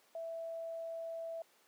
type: tone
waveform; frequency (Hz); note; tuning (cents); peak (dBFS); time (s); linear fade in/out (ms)
sine; 660; E5; +2; -39; 0.15-1.42; 2
effects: pink hiss -68 dBFS RMS until 1.67 s + high-pass 400 Hz 12 dB/octave